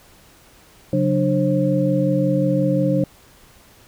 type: tone cluster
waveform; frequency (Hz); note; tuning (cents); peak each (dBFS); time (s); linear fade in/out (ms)
sine; 138.7 / 184.3 / 298.3 / 534; C#3 / F#3 / D4 / C5; +1 / -7 / +27 / +35; -21; 0.93-3.04; 2
effects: pink hiss -50 dBFS RMS until 3.87 s